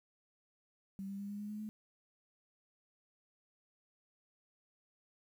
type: tone with pitch steps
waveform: sine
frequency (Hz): 194.6 / 197.77 / 201 / 204.3 / 207.6 / 211 / 214.4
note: G3 / G3 / G3 / G#3 / G#3 / G#3 / A3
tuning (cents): -12 / +16 / +44 / -28 / 0 / +28 / -45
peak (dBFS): -40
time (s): 0.99-1.69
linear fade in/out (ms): 0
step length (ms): 100
effects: 11-bit